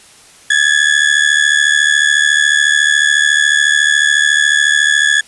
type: ring-modulated tone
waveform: 35% pulse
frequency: 1700 Hz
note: G#6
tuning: 40 cents sharp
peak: -4 dBFS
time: 0.5-5.21 s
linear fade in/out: 5 ms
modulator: 37 Hz
effects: white hiss -42 dBFS RMS until 5.27 s + resampled to 24000 Hz